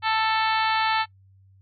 harmonic tone, 441.2 Hz, A4, 5 cents sharp, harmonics 2 / 3 / 4 / 5 / 6 / 7 / 8 / 9 / 10, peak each -23 / -27 / -29 / -31 / -33 / -34 / -35 / -36 / -37 dBFS, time 0.02-1.06 s, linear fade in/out 50 ms, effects noise-tail reverb RT60 0.1 s tail -21 dB re dry + added 96 Hz sine -52 dBFS peak until 1.61 s

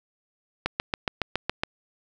click train, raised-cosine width 0.3 ms, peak -8 dBFS, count 8, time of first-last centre 0.66-1.635 s, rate 7.18 Hz, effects none

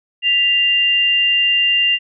sine tone pair together, 1974.2 / 2792 Hz, B6 / F7, -1 / -1 cents, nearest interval tritone, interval 600 cents, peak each -23 / -12 dBFS, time 0.22-1.99 s, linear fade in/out 50 ms, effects none

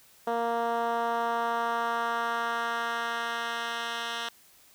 10% pulse tone with band-pass filter sweep, 233.1 Hz, A#3, in tune, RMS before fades -30 dBFS, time 0.27-4.29 s, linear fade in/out 5 ms, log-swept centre 610 to 2800 Hz, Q 1.2, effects white hiss -58 dBFS RMS until 4.74 s

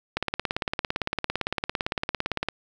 click train, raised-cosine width 0.3 ms, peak -9 dBFS, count 42, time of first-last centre 0.17-2.486 s, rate 17.7 Hz, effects 8-bit

